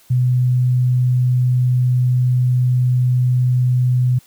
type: tone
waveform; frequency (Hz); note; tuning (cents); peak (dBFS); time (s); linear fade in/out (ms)
sine; 125.4; B2; +27; -12; 0.1-4.19; 10
effects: white hiss -51 dBFS RMS until 4.26 s